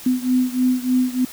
sine beating tone pair, 252 / 255.3 Hz, B3 / C4, +35 / -42 cents, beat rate 3.3 Hz, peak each -18 / -20 dBFS, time 0.06-1.25 s, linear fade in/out 5 ms, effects white hiss -38 dBFS RMS until 1.32 s

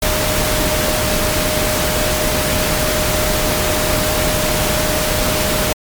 sine tone in noise, 614 Hz, D#5, 23 cents flat, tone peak -21 dBFS, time 0.02-5.73 s, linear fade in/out 5 ms, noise pink, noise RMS -17 dBFS, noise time 0.02-5.73 s, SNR -7 dB, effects MP3 96 kbps

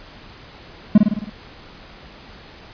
triangle tone with echo, 210.1 Hz, G#3, 20 cents sharp, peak -3 dBFS, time 0.95-0.98 s, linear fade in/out 5 ms, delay 53 ms, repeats 6, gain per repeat -4 dB, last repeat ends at 1.298 s, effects pink hiss -42 dBFS RMS until 2.73 s + resampled to 11025 Hz

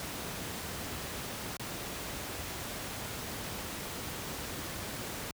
pink noise with dropouts, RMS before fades -39 dBFS, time 0-5.31 s, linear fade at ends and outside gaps 1 ms, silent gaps 1.569-1.596 s, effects high-pass 60 Hz 12 dB/octave

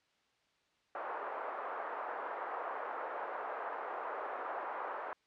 white band-pass noise, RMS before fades -41 dBFS, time 0.95-5.13 s, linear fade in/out 0 ms, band 460 to 1300 Hz, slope 24 dB/octave, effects white hiss -74 dBFS RMS until 5.26 s + low-pass 4000 Hz 12 dB/octave

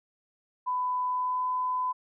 sine tone with pitch glide, 1000 to 1007.5 Hz, B5 to B5, +21 to +34 cents, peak -26 dBFS, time 0.66-1.93 s, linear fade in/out 20 ms, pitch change +13 cents, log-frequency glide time 1.07-1.46 s, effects none

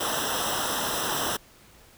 pink noise with comb filter, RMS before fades -28 dBFS, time 0-1.37 s, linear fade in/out 10 ms, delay 0.44 ms, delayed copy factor -1, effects pink hiss -54 dBFS RMS until 1.97 s

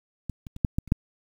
clicks, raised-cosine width 5 ms, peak -19 / -27 / -26 / -8 / -12 / -30 / -7 dBFS, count 7, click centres 0.297 / 0.468 / 0.564 / 0.648 / 0.785 / 0.877 / 0.921 s, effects 8-bit

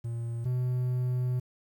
triangle tone pair in turn, 116.8 / 125.4 Hz, A#2 / B2, +4 / +27 cents, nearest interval minor second, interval 123 cents, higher second, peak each -29 / -24 dBFS, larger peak second, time 0.04-0.45 / 0.45-1.4 s, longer second, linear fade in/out 10 ms, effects 10-bit

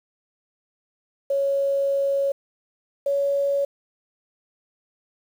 sine tone pair in turn, 554.4 / 560.8 Hz, C#5 / C#5, 0 / +20 cents, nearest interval unison, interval 20 cents, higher second, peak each -19 dBFS, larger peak neither, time 1.3-2.32 / 3.06-3.65 s, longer first, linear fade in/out 5 ms, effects 8-bit

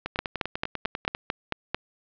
two click trains, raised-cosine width 0.3 ms, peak -9 / -13 dBFS, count 8 / 12, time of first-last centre 0.19-1.746 / 0.06-1.149 s, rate 4.5 / 10.1 Hz, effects low-pass 4000 Hz 12 dB/octave

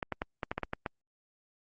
clicks, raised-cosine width 0.5 ms, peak -17 dBFS, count 9, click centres 0.028 / 0.123 / 0.219 / 0.432 / 0.515 / 0.58 / 0.633 / 0.734 / 0.862 s, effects Opus 48 kbps

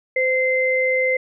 sine tone pair together, 515 / 2075 Hz, C5 / C7, -28 / -15 cents, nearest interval 2 octaves, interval 2413 cents, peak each -19 dBFS, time 0.16-1.17 s, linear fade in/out 5 ms, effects none

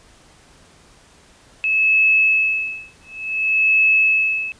sine tone with tremolo, 2596 Hz, E7, 27 cents flat, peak -11 dBFS, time 1.64-4.52 s, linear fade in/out 0 ms, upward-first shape sine, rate 0.56 Hz, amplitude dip 100%, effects pink hiss -50 dBFS RMS until 4.59 s + resampled to 22050 Hz

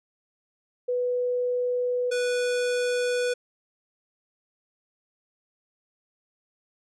sine / square tone pair in turn, 493.9 / 492.1 Hz, B4 / B4, 0 / -6 cents, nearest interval unison, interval 6 cents, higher first, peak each -23 / -24 dBFS, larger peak first, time 0.88-2.11 / 2.11-3.34 s, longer neither, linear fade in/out 10 ms, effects resampled to 22050 Hz

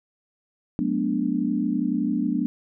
sine chord, B minor seventh, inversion second, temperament equal with one note detuned, 185 / 215 / 246.9 / 293.7 Hz, F#3 / A3 / B3 / D4, 0 / -40 / 0 / 0 cents, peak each -29 / -27 / -26 / -26 dBFS, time 0.79-2.46 s, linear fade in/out 0 ms, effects none

